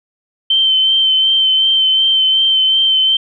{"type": "tone with vibrato", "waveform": "sine", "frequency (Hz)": 3100, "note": "G7", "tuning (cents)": -20, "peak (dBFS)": -9, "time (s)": [0.5, 3.17], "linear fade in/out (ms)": 5, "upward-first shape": "sine", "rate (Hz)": 2.7, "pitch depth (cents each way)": 20, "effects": []}